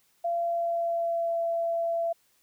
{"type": "tone with pitch glide", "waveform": "sine", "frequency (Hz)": [684, 672.6], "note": ["F5", "E5"], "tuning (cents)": [-36, 35], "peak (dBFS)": -25, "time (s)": [0.24, 2.13], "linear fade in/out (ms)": 10, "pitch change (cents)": -29, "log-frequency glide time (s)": [0.36, 1.38], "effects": ["white hiss -67 dBFS RMS until 2.42 s"]}